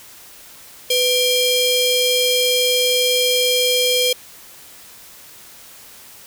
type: ring-modulated tone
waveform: sawtooth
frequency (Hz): 1859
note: A#6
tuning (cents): -5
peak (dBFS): -8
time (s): 0.9-4.13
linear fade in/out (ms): 5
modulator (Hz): 1360
effects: white hiss -42 dBFS RMS until 6.26 s